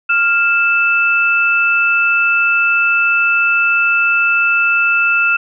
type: tone pair together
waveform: sine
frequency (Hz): 1396.9 / 2637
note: F6 / E7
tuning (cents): 0 / 0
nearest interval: major seventh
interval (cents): 1100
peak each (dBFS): -13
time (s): 0.09-5.37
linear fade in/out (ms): 10
effects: none